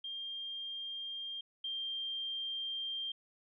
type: tone pair in turn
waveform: sine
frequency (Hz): 3200 / 3180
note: G7 / G7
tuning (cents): +35 / +24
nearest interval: unison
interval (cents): 11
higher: first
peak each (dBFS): -39 / -36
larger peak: second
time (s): 0.04-1.41 / 1.64-3.12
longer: second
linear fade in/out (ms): 5
effects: none